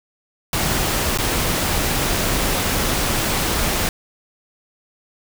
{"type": "noise with dropouts", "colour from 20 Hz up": "pink", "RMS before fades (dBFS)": -20, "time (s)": [0.53, 3.89], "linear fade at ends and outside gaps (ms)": 1, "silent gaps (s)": [1.175, 1.186], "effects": []}